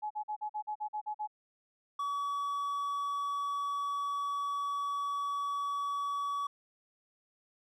sine tone bursts, 848 Hz, G#5, 36 cents sharp, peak -33 dBFS, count 10, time 0.02-1.275 s, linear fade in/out 20 ms, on 85 ms, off 45 ms
triangle tone, 1137 Hz, C#6, 44 cents sharp, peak -30 dBFS, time 1.99-6.47 s, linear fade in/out 5 ms
effects none

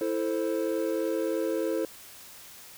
triangle chord, A minor, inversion second, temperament equal, 329.6 / 440 / 523.3 Hz, E4 / A4 / C5, 0 / 0 / 0 cents, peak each -28 / -29 / -29 dBFS, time 0.01-1.85 s, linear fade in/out 2 ms, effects white hiss -48 dBFS RMS until 2.77 s

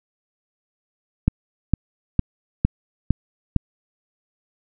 click train, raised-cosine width 5 ms, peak -3 dBFS, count 6, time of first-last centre 1.28-3.563 s, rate 2.19 Hz, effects none

